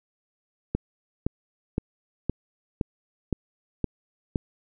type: click train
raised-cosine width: 3 ms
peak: -11 dBFS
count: 8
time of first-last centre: 0.75-4.358 s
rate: 1.94 Hz
effects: none